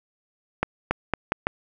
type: accelerating click train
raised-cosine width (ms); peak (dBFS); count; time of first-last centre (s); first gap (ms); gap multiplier
0.5; -6; 5; 0.63-1.469; 280; 0.81
effects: none